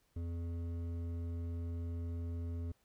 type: tone with hard clipping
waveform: sine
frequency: 84.8 Hz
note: E2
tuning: 50 cents sharp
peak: -39 dBFS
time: 0.16-2.72 s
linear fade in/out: 5 ms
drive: 10 dB
effects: pink hiss -75 dBFS RMS until 2.84 s